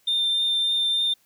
sine tone with vibrato, 3600 Hz, A7, 39 cents sharp, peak -18 dBFS, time 0.07-1.14 s, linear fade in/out 10 ms, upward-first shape triangle, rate 3.4 Hz, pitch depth 12 cents each way, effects tanh soft clip ceiling -18 dBFS + white hiss -63 dBFS RMS until 1.25 s

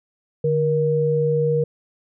sine tone pair together, 149.1 / 473.4 Hz, D3 / A#4, +27 / +27 cents, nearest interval octave + minor sixth, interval 2000 cents, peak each -21 / -18 dBFS, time 0.44-1.64 s, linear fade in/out 5 ms, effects none

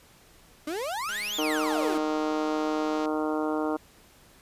35% pulse exponential two-way sweep, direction up then down, 288.2 to 3668 to 288.2 Hz, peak -28 dBFS, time 0.67-1.98 s, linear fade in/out 5 ms, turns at 1.36 s
click train, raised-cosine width 0.2 ms, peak -25 dBFS, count 410, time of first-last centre 1.09-3.056 s, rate 208 Hz
harmonic tone, 154.1 Hz, D#3, 16 cents flat, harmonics 2 / 3 / 4 / 5 / 6 / 7 / 8 / 9, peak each -28 / -32 / -34 / -36 / -38 / -39 / -40 / -41 dBFS, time 1.38-3.77 s, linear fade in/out 10 ms
effects pink hiss -56 dBFS RMS until 4.41 s + resampled to 32000 Hz

